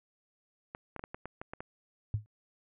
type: clicks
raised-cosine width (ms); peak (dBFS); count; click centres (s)
0.5; -24; 9; 0.749 / 0.963 / 0.994 / 1.039 / 1.145 / 1.256 / 1.415 / 1.535 / 1.605
type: tone with exponential decay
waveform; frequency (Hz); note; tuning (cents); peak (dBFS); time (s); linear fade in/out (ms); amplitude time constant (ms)
sine; 106.2; G#2; +39; -24; 2.14-2.26; 0; 26
effects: low-pass 2000 Hz 12 dB/octave